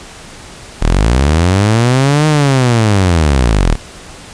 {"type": "linear two-way sweep", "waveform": "sawtooth", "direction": "up then down", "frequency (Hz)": [34.76, 155.56, 34.76], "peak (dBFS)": -4, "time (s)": [0.81, 3.76], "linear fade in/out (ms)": 20, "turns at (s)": 2.27, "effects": ["pink hiss -33 dBFS RMS until 4.33 s", "resampled to 22050 Hz"]}